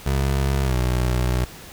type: tone with pitch glide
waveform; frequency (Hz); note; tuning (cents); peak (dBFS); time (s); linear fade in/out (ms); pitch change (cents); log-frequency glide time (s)
25% pulse; 68 to 62; C#2 to B1; -33 to +7; -15; 0.06-1.45; 5; -160; 0.63-0.75
effects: pink hiss -41 dBFS RMS until 1.72 s